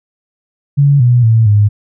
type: tone with pitch steps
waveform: sine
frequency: 141.9 / 122.2 / 112.9 / 103.9 Hz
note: C#3 / B2 / A2 / G#2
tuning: +41 / -18 / +45 / +1 cents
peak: -5 dBFS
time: 0.77-1.69 s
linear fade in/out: 20 ms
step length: 230 ms
effects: none